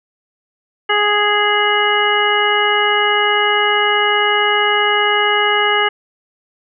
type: harmonic tone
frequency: 415.3 Hz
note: G#4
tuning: in tune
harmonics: 1 / 2 / 3 / 4 / 5 / 7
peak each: -19 / -19 / -19 / -19 / -19 / -19 dBFS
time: 0.89-5.89 s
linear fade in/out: 10 ms
effects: none